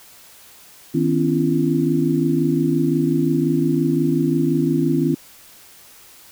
sine tone cluster, 157 / 254.6 / 280.3 / 338.4 Hz, D#3 / C4 / C#4 / E4, +16 / -47 / +19 / +45 cents, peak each -21 dBFS, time 0.94-5.15 s, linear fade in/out 10 ms, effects white hiss -46 dBFS RMS until 6.31 s

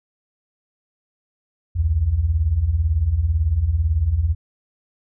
sine beating tone pair, 65.1 / 83.1 Hz, C2 / E2, -8 / +15 cents, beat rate 18 Hz, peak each -22 / -17 dBFS, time 1.75-4.35 s, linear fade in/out 20 ms, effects none

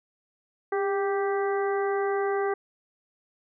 harmonic tone with a mistuned harmonic, 392 Hz, G4, in tune, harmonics 1 / 2 / 3 / 4 / 5, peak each -25 / -31 / -35 / -37 / -39 dBFS, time 0.72-2.54 s, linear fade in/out 5 ms, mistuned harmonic 1, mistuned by +37 cents, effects none

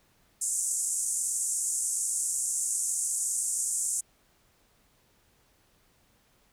white band-pass noise, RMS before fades -30 dBFS, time 0.41-4.01 s, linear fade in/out 10 ms, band 6800 to 9500 Hz, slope 48 dB/octave, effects pink hiss -66 dBFS RMS until 6.52 s

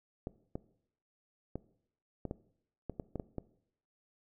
clicks, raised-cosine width 2 ms, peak -24 dBFS, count 10, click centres 0.271 / 0.555 / 1.556 / 2.253 / 2.311 / 2.897 / 2.998 / 3.157 / 3.198 / 3.383 s, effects noise-tail reverb RT60 0.7 s tail -19 dB re dry

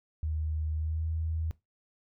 sine tone with pitch glide, 77.78 to 80.38 Hz, D#2 to E2, 0 to -43 cents, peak -29 dBFS, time 0.23-1.51 s, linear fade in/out 0 ms, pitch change +57 cents, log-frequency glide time 0.75-1.06 s, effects noise-tail reverb RT60 0.2 s tail -19 dB re dry

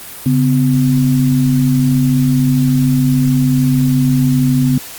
sine tone pair together, 140 / 253.4 Hz, C#3 / B3, +18 / +45 cents, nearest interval minor seventh, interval 1027 cents, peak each -12 dBFS, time 0.26-4.78 s, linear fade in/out 2 ms, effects white hiss -31 dBFS RMS until 4.98 s + Opus 32 kbps

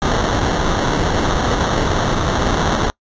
pink noise with sample-and-hold, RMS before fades -17 dBFS, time 0.02-2.9 s, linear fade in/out 0 ms, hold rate 2450 Hz, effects noise-tail reverb RT60 0.1 s tail -25 dB re dry + resampled to 16000 Hz

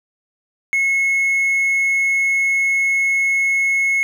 sine tone with hard clipping, 2180 Hz, C#7, 29 cents flat, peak -15 dBFS, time 0.73-4.03 s, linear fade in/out 0 ms, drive 2 dB, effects none

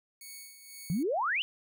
5% pulse tone with tremolo, 2225 Hz, C#7, 6 cents sharp, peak -34 dBFS, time 0.21-1.03 s, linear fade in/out 2 ms, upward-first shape sine, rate 2 Hz, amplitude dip 60%
sine exponential sweep, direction up, 151.6 to 3115 Hz, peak -27 dBFS, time 0.9-1.42 s, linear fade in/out 0 ms
effects none

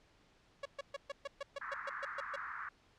sawtooth tone bursts, 560 Hz, C#5, 18 cents sharp, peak -35 dBFS, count 12, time 0.63-2.36 s, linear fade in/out 5 ms, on 25 ms, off 130 ms
pink band-pass noise, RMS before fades -44 dBFS, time 1.61-2.69 s, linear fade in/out 5 ms, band 1100 to 1800 Hz, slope 48 dB/octave
effects pink hiss -68 dBFS RMS until 2.98 s + low-pass 5000 Hz 12 dB/octave

